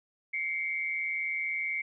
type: tone pair together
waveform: sine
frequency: 2111 / 2271 Hz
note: C7 / C#7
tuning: +15 / +41 cents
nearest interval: minor second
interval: 126 cents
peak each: -32 / -33 dBFS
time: 0.33-1.82 s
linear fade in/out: 10 ms
effects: none